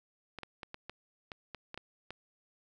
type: clicks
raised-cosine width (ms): 0.3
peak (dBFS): -26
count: 10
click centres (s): 0.387 / 0.433 / 0.632 / 0.744 / 0.896 / 1.318 / 1.547 / 1.744 / 1.776 / 2.106
effects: none